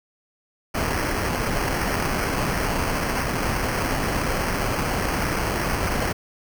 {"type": "noise with sample-and-hold", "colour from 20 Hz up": "pink", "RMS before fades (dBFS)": -24, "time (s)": [0.74, 6.13], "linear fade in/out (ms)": 10, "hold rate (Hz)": 3675, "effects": []}